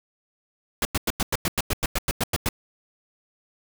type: noise bursts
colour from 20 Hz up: pink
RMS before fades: -23 dBFS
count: 14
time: 0.82-2.489 s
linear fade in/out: 2 ms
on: 31 ms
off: 95 ms
effects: none